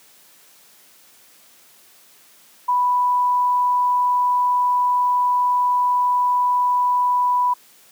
sine tone, 987.8 Hz, B5, in tune, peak -15 dBFS, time 2.68-7.54 s, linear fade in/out 10 ms, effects white hiss -51 dBFS RMS until 7.91 s + high-pass 150 Hz 12 dB/octave

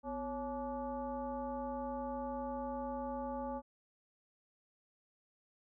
sine tone with frequency modulation, 554.4 Hz, C#5, in tune, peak -37 dBFS, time 0.03-3.62 s, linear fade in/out 50 ms, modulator 304 Hz, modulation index 1.4, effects none

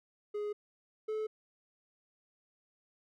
triangle tone pair in turn, 416.5 / 432.8 Hz, G#4 / A4, +5 / -29 cents, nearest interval minor second, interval 66 cents, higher second, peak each -32 / -31 dBFS, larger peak second, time 0.34-0.53 / 1.08-1.27 s, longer neither, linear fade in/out 10 ms, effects none

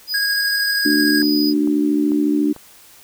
square tone, 4963 Hz, D#8, 5 cents flat, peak -21 dBFS, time 0.07-1.54 s, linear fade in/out 50 ms
square tone with tremolo, 1641 Hz, G#6, 21 cents flat, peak -18 dBFS, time 0.14-1.22 s, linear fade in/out 2 ms, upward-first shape triangle, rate 13 Hz, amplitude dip 30%
harmonic tone, 74 Hz, D2, 14 cents sharp, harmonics 3 / 4 / 5, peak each -23 / -15 / -25 dBFS, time 0.85-2.53 s, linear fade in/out 10 ms
click train, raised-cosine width 1 ms, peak -23 dBFS, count 4, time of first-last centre 1.23-2.563 s, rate 2.25 Hz
effects white hiss -46 dBFS RMS until 3.03 s

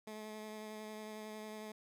15% pulse tone with vibrato, 215 Hz, A3, 40 cents flat, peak -39 dBFS, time 0.07-1.72 s, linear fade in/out 5 ms, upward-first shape sine, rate 11 Hz, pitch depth 14 cents each way, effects none

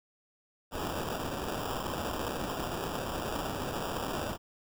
blue noise with sample-and-hold, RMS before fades -35 dBFS, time 0.71-4.38 s, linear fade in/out 50 ms, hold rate 2100 Hz, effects none

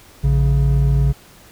triangle tone pair together, 58.27 / 138.59 Hz, A#1 / C#3, 0 / 0 cents, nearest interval octave + minor third, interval 1500 cents, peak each -13 dBFS, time 0.23-1.13 s, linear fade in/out 20 ms, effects pink hiss -46 dBFS RMS until 1.51 s

